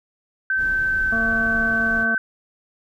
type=tone with pitch glide; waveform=sine; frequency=1545 to 1533.4 Hz; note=G6 to G6; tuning=-26 to -39 cents; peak=-18 dBFS; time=0.5-2.18 s; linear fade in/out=2 ms; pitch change=-13 cents; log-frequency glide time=0.83-1.28 s
type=noise; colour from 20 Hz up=brown; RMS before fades=-34 dBFS; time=0.56-2.07 s; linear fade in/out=50 ms
type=harmonic tone; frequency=226.9 Hz; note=A#3; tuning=47 cents flat; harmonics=1 / 2 / 3 / 5 / 6; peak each=-26 / -36 / -29 / -34 / -41 dBFS; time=1.12-2.15 s; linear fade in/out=5 ms
effects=none